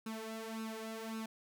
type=tone with flanger; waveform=sawtooth; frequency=222.1 Hz; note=A3; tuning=16 cents sharp; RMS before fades=-43 dBFS; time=0.06-1.26 s; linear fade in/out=5 ms; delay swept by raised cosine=0.75 to 3.05 ms; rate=1.8 Hz; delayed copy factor=+0.75; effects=none